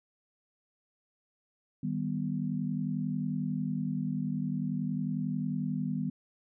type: chord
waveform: sine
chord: Eb augmented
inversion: none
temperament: equal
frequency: 155.56 / 196 / 246.9 Hz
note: Eb3 / G3 / B3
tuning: 0 / 0 / 0 cents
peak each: -34 dBFS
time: 1.83-6.1 s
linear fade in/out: 5 ms
effects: none